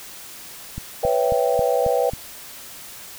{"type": "click train", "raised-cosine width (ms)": 5, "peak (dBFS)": -17, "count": 6, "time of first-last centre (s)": [0.78, 2.135], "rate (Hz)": 3.69}
{"type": "chord", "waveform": "sine", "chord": "C# half-diminished seventh", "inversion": "third", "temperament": "equal", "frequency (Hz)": [493.9, 554.4, 659.3, 784], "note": ["B4", "C#5", "E5", "G5"], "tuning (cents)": [0, 0, 0, 0], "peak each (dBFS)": [-20, -23, -24, -24], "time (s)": [1.03, 2.1], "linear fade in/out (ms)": 5}
{"effects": ["white hiss -39 dBFS RMS until 3.18 s"]}